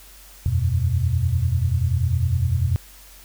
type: chord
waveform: sine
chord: E suspended second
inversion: none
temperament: equal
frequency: 82.41 / 92.5 / 123.47 Hz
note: E2 / F#2 / B2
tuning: 0 / 0 / 0 cents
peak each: -22 dBFS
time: 0.46-2.76 s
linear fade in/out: 0 ms
effects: added 47 Hz sine -47 dBFS peak until 3.24 s + white hiss -47 dBFS RMS until 3.24 s